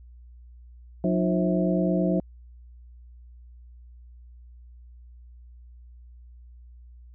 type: tone cluster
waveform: sine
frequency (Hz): 181.3 / 305.2 / 354.3 / 533 / 651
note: F#3 / D#4 / F4 / C5 / E5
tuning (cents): -35 / -33 / +25 / +32 / -22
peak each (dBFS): -23 / -28 / -30 / -30 / -30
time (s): 1.04-2.2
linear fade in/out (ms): 2
effects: added 60 Hz sine -45 dBFS peak until 7.14 s